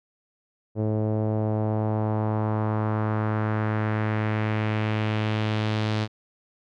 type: tone with low-pass filter sweep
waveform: sawtooth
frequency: 107.9 Hz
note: A2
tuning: 33 cents flat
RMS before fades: -25 dBFS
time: 0.75-6.08 s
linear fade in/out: 50 ms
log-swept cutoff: 500 to 4200 Hz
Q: 1.7
effects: none